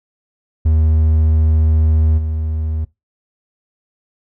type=tone with level steps; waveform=triangle; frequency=78.6 Hz; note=D#2; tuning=18 cents sharp; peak=-8 / -15 dBFS; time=0.65-2.85 s; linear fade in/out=10 ms; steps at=2.17 s; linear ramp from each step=20 ms; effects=noise-tail reverb RT60 0.2 s tail -20 dB re dry